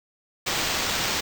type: noise with sample-and-hold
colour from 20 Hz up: white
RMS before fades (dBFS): -26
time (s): 0.46-1.21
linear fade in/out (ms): 10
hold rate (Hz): 11025
effects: none